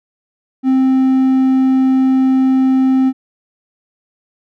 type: tone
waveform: triangle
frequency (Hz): 262.4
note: C4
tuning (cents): +5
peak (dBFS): -7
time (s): 0.63-3.13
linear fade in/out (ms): 50
effects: none